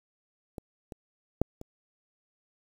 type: clicks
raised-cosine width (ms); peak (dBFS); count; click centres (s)
2; -24 / -27 / -10 / -28; 4; 0.582 / 0.922 / 1.416 / 1.614
effects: 8-bit